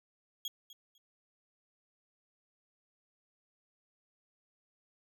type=tone with echo; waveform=35% pulse; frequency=3304 Hz; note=G#7; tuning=10 cents flat; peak=-34 dBFS; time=0.45-0.48 s; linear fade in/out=2 ms; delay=250 ms; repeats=2; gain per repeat=-15 dB; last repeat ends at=0.98 s; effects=none